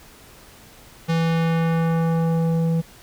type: tone with low-pass filter sweep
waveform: square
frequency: 164.81 Hz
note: E3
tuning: in tune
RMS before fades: -20 dBFS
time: 1.08-2.82 s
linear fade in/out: 20 ms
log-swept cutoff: 5000 to 390 Hz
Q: 0.88
effects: pink hiss -47 dBFS RMS until 3.02 s